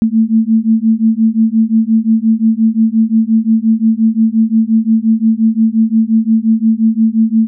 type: beating tone pair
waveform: sine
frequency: 220 / 225.7 Hz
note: A3 / A3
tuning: 0 / +44 cents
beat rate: 5.7 Hz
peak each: -11 dBFS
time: 0.02-7.47 s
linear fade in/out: 0 ms
effects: none